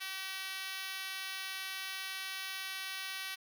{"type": "tone with high-pass filter", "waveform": "5% pulse", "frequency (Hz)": 381.8, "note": "G4", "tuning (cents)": -46, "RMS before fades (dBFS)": -41, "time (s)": [0, 3.36], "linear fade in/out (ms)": 20, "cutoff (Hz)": 1500, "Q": 0.9, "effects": []}